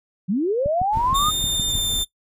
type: linear sweep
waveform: sine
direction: up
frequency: 166.7 to 1263 Hz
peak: -18 dBFS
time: 0.28-1.31 s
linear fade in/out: 20 ms
type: click train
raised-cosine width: 5 ms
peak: -16 dBFS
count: 8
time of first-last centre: 0.66-1.754 s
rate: 6.4 Hz
type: noise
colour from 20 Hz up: brown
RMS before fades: -32 dBFS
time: 0.92-2.04 s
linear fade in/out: 20 ms
type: tone with pitch glide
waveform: sawtooth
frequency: 3635 to 3579 Hz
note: A#7 to A7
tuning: -44 to +29 cents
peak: -18 dBFS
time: 1.14-2.05 s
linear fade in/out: 20 ms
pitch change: -27 cents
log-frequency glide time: 1.25-1.91 s
effects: noise-tail reverb RT60 0.1 s tail -18 dB re dry